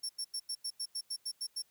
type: tone bursts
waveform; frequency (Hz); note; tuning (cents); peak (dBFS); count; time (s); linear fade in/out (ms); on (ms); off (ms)
30% pulse; 5460; F8; -40; -31; 11; 0.03-1.623; 10; 63; 90
effects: white hiss -71 dBFS RMS until 1.7 s